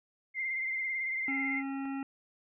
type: tone with vibrato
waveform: sine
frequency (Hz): 2093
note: C7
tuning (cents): 0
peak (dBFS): -31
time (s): 0.34-1.63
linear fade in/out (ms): 50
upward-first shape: triangle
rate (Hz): 18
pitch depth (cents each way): 47
type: harmonic tone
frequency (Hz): 272.6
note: C#4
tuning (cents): -29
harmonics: 1 / 3 / 5 / 7 / 9 / 10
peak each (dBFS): -34 / -44 / -48 / -51 / -53 / -54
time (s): 1.28-2.03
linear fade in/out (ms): 2
type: click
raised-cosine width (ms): 0.5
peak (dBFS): -37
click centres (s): 1.855
effects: none